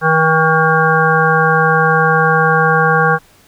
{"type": "harmonic tone with a mistuned harmonic", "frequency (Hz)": 160, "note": "D#3", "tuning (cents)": 49, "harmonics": [1, 3, 5, 7, 9, 10], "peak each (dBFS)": [-16, -16, -16, -16, -16, -16], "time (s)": [0.01, 3.19], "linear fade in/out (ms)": 50, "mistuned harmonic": 9, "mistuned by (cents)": -29, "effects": ["pink hiss -48 dBFS RMS until 3.47 s"]}